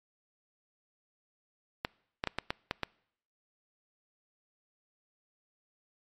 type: clicks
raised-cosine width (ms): 0.3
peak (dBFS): -14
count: 7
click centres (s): 1.849 / 2.239 / 2.273 / 2.386 / 2.505 / 2.711 / 2.833
effects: noise-tail reverb RT60 0.7 s tail -25 dB re dry + MP3 64 kbps